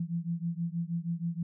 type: beating tone pair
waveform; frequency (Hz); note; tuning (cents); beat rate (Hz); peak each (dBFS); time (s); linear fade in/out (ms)
sine; 166.6 / 172.9; E3 / F3; +19 / -17; 6.3; -33 / -34; 0-1.43; 5
effects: none